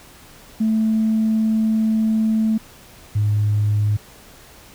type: tone pair in turn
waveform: sine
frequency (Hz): 220 / 104.67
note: A3 / G#2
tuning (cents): 0 / +14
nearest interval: octave + minor second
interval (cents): 1286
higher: first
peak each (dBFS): -14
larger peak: neither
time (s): 0.6-2.58 / 3.15-3.97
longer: first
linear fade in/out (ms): 10
effects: tanh soft clip ceiling -11 dBFS + pink hiss -45 dBFS RMS until 4.74 s